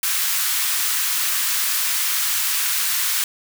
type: high-pass noise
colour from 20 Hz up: white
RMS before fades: -21 dBFS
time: 0.03-3.24 s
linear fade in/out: 2 ms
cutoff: 1100 Hz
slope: 24 dB/octave
effects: none